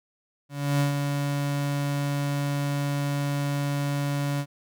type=tone with ADSR envelope; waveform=35% pulse; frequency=142.6 Hz; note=C#3; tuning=49 cents sharp; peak=-18 dBFS; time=0.49-4.46 s; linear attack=310 ms; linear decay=120 ms; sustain=-5 dB; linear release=62 ms; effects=none